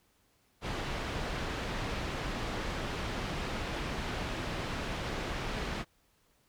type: low-pass noise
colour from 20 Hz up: pink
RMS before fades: -36 dBFS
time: 0.61-5.85 s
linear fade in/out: 50 ms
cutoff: 3700 Hz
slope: 12 dB/octave
effects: pink hiss -70 dBFS RMS until 6.48 s